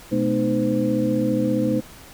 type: tone cluster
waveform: sine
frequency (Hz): 125.9 / 216.3 / 251.2 / 308.2 / 512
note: B2 / A3 / B3 / D#4 / C5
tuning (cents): +34 / -29 / +30 / -16 / -38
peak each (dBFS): -28 / -23 / -26 / -23 / -25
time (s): 0.11-1.81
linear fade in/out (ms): 20
effects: pink hiss -44 dBFS RMS until 2.13 s